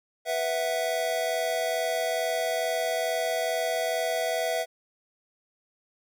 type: chord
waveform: square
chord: B suspended fourth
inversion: none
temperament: just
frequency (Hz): 493.9 / 658.5 / 740.8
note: B4 / E5 / F#5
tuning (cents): 0 / -2 / +2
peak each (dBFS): -33 / -28 / -34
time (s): 0.25-4.66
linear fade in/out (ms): 50
effects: none